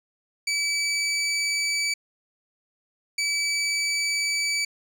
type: tone pair in turn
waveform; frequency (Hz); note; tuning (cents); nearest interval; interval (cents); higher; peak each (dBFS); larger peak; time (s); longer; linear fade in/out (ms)
20% pulse; 2299 / 2299; D7 / D7; -37 / -37; unison; 0; neither; -18; neither; 0.47-1.94 / 3.18-4.65; neither; 5
effects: low-pass 12000 Hz 12 dB/octave